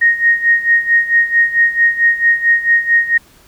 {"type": "tone with tremolo", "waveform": "sine", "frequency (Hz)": 1864.7, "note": "A#6", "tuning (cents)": 0, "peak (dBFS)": -6, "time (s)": [0.01, 3.18], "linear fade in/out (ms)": 10, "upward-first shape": "sine", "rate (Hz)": 4.5, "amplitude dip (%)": 80, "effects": ["pink hiss -47 dBFS RMS until 3.47 s"]}